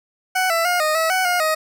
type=tone with pitch steps; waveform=20% pulse; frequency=745 / 665 / 713 / 618 / 647 / 747 / 714 / 628 Hz; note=F#5 / E5 / F5 / D#5 / E5 / F#5 / F5 / D#5; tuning=+12 / +15 / +36 / -12 / -32 / +16 / +38 / +16 cents; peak=-12 dBFS; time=0.35-1.55 s; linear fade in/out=10 ms; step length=150 ms; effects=none